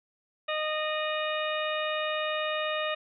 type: harmonic tone with a mistuned harmonic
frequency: 616 Hz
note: D#5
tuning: 17 cents flat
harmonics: 1 / 2 / 3 / 4 / 5 / 6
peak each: -31 / -34 / -36 / -37 / -38 / -39 dBFS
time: 0.48-2.95 s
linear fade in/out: 10 ms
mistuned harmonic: 5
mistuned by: -100 cents
effects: none